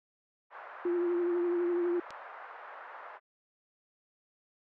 white band-pass noise, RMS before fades -47 dBFS, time 0.5-3.2 s, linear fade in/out 50 ms, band 590 to 1500 Hz, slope 24 dB/octave
sine tone with vibrato, 349.2 Hz, F4, in tune, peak -27 dBFS, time 0.85-2 s, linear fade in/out 5 ms, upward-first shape triangle, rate 12 Hz, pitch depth 34 cents each way
click, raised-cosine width 0.2 ms, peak -27 dBFS, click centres 2.106 s
effects none

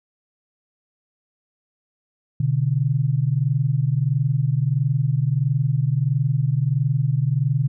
sine tone pair together, 125.2 / 146.71 Hz, B2 / D3, +24 / -1 cents, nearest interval minor third, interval 275 cents, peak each -20 dBFS, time 2.4-7.68 s, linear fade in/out 5 ms, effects none

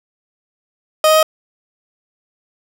30% pulse tone with pitch steps, 623 / 626.6 / 630.2 Hz, D#5 / D#5 / D#5, +2 / +12 / +22 cents, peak -6 dBFS, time 1.04-1.229 s, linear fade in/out 2 ms, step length 63 ms, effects none

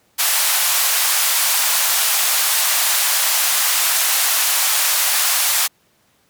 white band-pass noise, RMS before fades -17 dBFS, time 0.18-5.68 s, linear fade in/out 20 ms, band 690 to 16000 Hz, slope 24 dB/octave, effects pink hiss -59 dBFS RMS until 6.29 s + high-pass 100 Hz 12 dB/octave

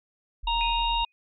sine tone, 40.86 Hz, E1, 14 cents flat, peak -31 dBFS, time 0.43-1.04 s, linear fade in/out 10 ms
harmonic tone, 932.3 Hz, A#5, in tune, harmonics 1 / 3 / 4, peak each -25 / -30 / -31 dBFS, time 0.47-1.05 s, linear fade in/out 5 ms
sine tone with exponential decay, 2490 Hz, D#7, 1 cent sharp, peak -28 dBFS, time 0.61-1.12 s, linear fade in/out 0 ms, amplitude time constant 110 ms
effects none

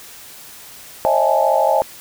sine tone cluster, 539 / 616 / 661 / 817 / 870 Hz, C#5 / D#5 / E5 / G#5 / A5, -49 / -17 / +5 / -29 / -20 cents, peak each -19 dBFS, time 1.05-1.82 s, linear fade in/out 0 ms, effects white hiss -39 dBFS RMS until 2 s

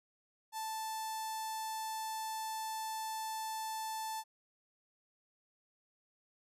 sawtooth tone with notch filter, 880 Hz, A5, in tune, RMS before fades -40 dBFS, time 0.52-4.24 s, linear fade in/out 50 ms, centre 2200 Hz, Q 0.7, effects resampled to 32000 Hz

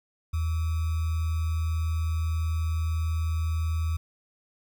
sine tone with sample-and-hold, 80.8 Hz, E2, 34 cents flat, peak -24 dBFS, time 0.33-3.97 s, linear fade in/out 10 ms, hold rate 1225 Hz, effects none

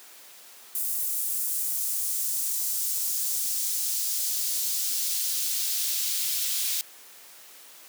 white noise with high-pass filter sweep, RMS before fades -28 dBFS, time 0.75-6.81 s, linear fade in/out 0 ms, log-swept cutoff 9700 to 3300 Hz, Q 1, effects white hiss -49 dBFS RMS until 7.88 s + high-pass 300 Hz 12 dB/octave

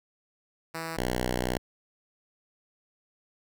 5% pulse tone pair in turn, 163.4 / 61.9 Hz, E3 / B1, -15 / +5 cents, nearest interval octave + perfect fourth, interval 1680 cents, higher first, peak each -22 / -16 dBFS, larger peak second, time 0.74-0.97 / 0.97-1.58 s, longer second, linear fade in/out 10 ms, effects none

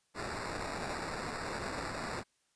violet noise with sample-and-hold, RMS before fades -39 dBFS, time 0.14-2.24 s, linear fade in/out 50 ms, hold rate 3150 Hz, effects white hiss -75 dBFS RMS until 2.55 s + resampled to 22050 Hz

